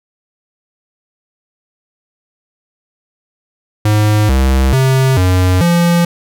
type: tone with pitch steps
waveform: square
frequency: 106 / 66 / 132.2 / 91.7 / 171.9 Hz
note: G#2 / C2 / C3 / F#2 / F3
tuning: +36 / +16 / +18 / -15 / -27 cents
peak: -9 dBFS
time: 3.85-6.05 s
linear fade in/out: 5 ms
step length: 440 ms
effects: none